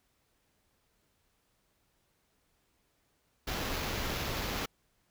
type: noise with sample-and-hold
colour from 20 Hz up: pink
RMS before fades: -35 dBFS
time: 3.47-4.66 s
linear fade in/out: 5 ms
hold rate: 8820 Hz
effects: pink hiss -74 dBFS RMS until 5.1 s